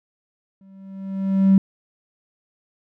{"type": "tone with exponential growth", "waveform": "triangle", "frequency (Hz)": 193.2, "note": "G3", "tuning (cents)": -25, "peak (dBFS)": -5, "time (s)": [0.61, 1.58], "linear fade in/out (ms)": 2, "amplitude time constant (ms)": 210, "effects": ["tanh soft clip ceiling -7 dBFS"]}